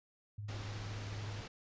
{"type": "tone with tremolo", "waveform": "sine", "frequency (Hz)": 103.83, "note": "G#2", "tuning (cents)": 0, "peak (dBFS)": -39, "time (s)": [0.38, 1.41], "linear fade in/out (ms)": 5, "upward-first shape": "triangle", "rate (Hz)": 19, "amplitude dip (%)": 40}
{"type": "low-pass noise", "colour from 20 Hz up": "pink", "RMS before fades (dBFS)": -48, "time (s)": [0.48, 1.48], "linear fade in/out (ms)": 10, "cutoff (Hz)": 6300, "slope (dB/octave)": 24}
{"effects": ["resampled to 16000 Hz"]}